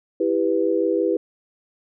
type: chord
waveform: sine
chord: E minor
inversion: none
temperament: just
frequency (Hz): 329.6 / 395.6 / 494.4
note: E4 / G4 / B4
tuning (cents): 0 / +16 / +2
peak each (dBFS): -22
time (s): 0.2-1.17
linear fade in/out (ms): 5
effects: none